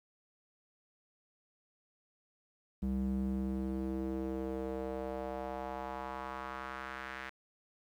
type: tone with band-pass filter sweep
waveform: square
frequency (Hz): 65.4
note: C2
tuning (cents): 0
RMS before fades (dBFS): -38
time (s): 2.82-7.3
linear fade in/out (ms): 10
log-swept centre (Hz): 170 to 1800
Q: 2.1
effects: 11-bit